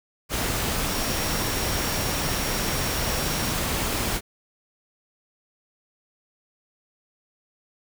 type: tone in noise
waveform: sine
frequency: 5588 Hz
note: F8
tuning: in tune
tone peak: -35 dBFS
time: 0.86-3.54 s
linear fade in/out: 50 ms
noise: pink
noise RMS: -26 dBFS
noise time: 0.29-4.21 s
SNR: -12 dB
effects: none